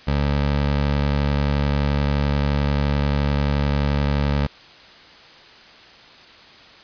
20% pulse tone, 71.5 Hz, D2, 46 cents flat, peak -13 dBFS, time 0.07-4.47 s, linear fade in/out 10 ms, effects white hiss -45 dBFS RMS until 6.83 s + resampled to 11025 Hz

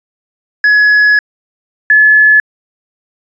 triangle / sine tone pair in turn, 1690 / 1716.6 Hz, G#6 / A6, +30 / -43 cents, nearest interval unison, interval 27 cents, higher second, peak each -3 dBFS, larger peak neither, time 0.64-1.19 / 1.9-2.4 s, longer first, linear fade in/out 2 ms, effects resampled to 16000 Hz

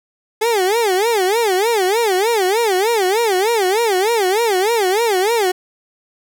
30% pulse tone with vibrato, 415.3 Hz, G#4, in tune, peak -11 dBFS, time 0.41-5.52 s, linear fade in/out 10 ms, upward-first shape sine, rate 3.3 Hz, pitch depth 230 cents each way, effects none

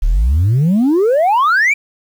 sine exponential sweep, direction up, 33.49 to 2400 Hz, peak -7 dBFS, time 0.02-1.74 s, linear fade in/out 10 ms, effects tanh soft clip ceiling -8 dBFS + 7-bit

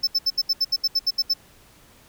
triangle tone bursts, 5274 Hz, E8, in tune, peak -16 dBFS, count 12, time 0.03-1.338 s, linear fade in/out 10 ms, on 43 ms, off 72 ms, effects pink hiss -53 dBFS RMS until 2.08 s

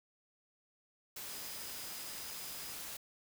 sine tone in noise, 4978 Hz, D#8, in tune, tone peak -53 dBFS, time 1.29-2.73 s, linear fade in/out 5 ms, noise white, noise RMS -45 dBFS, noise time 1.16-2.97 s, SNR -11 dB, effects none

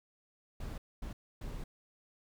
brown noise bursts at uneven times, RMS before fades -41 dBFS, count 3, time 0.6-0.78 / 1.02-1.13 / 1.41-1.64 s, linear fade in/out 5 ms, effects none

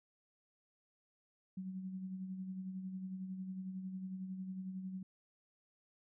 sine tone with tremolo, 187.8 Hz, F#3, 26 cents sharp, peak -39 dBFS, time 1.57-5.03 s, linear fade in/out 5 ms, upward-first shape sine, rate 11 Hz, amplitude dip 45%, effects none

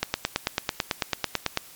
click train, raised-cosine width 0.2 ms, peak -5 dBFS, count 15, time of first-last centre 0.03-1.574 s, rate 9.07 Hz, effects white hiss -48 dBFS RMS until 1.75 s + MP3 96 kbps

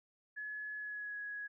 sine tone with pitch glide, 1701 to 1670.8 Hz, G#6 to G#6, +41 to +10 cents, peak -40 dBFS, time 0.36-1.48 s, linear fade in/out 20 ms, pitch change -31 cents, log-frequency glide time 0.76-1.17 s, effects none

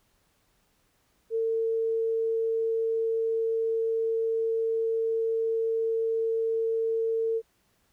sine tone, 451.4 Hz, A4, 44 cents sharp, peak -24 dBFS, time 1.3-7.42 s, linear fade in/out 50 ms, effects pink hiss -69 dBFS RMS until 7.92 s

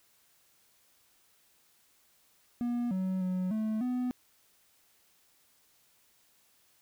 triangle tone with pitch steps, 240.4 / 187.4 / 184 / 217.6 / 249.5 Hz, B3 / F#3 / F#3 / A3 / B3, -46 / +22 / -9 / -19 / +18 cents, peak -27 dBFS, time 2.61-4.11 s, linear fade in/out 0 ms, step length 300 ms, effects white hiss -67 dBFS RMS until 6.81 s

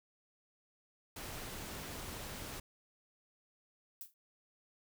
pink noise, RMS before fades -45 dBFS, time 1.16-2.6 s, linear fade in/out 5 ms
violet noise with exponential decay, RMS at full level -42 dBFS, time 4.01-4.14 s, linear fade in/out 1 ms, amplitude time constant 28 ms
effects none

